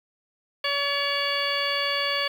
harmonic tone with a mistuned harmonic, 566 Hz, C#5, 36 cents sharp, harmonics 1 / 2 / 3 / 4 / 5 / 6 / 8, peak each -31 / -31 / -31 / -31 / -31 / -31 / -31 dBFS, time 0.64-2.28 s, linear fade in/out 5 ms, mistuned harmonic 3, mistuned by +15 cents, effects 8-bit

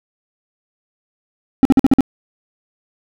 triangle tone bursts, 266.9 Hz, C4, 35 cents sharp, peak -3 dBFS, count 6, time 1.63-2.007 s, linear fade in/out 0 ms, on 22 ms, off 49 ms, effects none

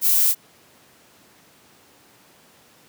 violet noise, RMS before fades -17 dBFS, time 0.01-0.35 s, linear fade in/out 50 ms, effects pink hiss -53 dBFS RMS until 2.88 s + high-pass 150 Hz 12 dB/octave

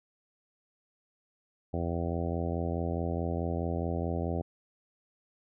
harmonic tone, 84.7 Hz, E2, 48 cents sharp, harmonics 1 / 2 / 3 / 4 / 5 / 6 / 7 / 8 / 9, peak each -33 / -36 / -38 / -39 / -40 / -41 / -41 / -42 / -43 dBFS, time 1.73-4.42 s, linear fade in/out 10 ms, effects none

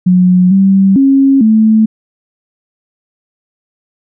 sine tone with pitch steps, 181.6 / 193.7 / 272.1 / 218.9 Hz, F#3 / G3 / C#4 / A3, -32 / -20 / -32 / -9 cents, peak -4 dBFS, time 0.06-1.86 s, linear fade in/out 10 ms, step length 450 ms, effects none

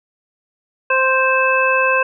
harmonic tone, 523.3 Hz, C5, in tune, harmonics 1 / 2 / 3 / 5, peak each -18 / -18 / -18 / -18 dBFS, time 0.9-2.03 s, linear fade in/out 5 ms, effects none

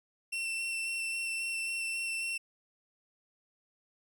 40% pulse tone with vibrato, 2700 Hz, E7, 41 cents sharp, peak -32 dBFS, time 0.32-2.38 s, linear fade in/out 10 ms, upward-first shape square, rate 3.7 Hz, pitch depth 10 cents each way, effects none

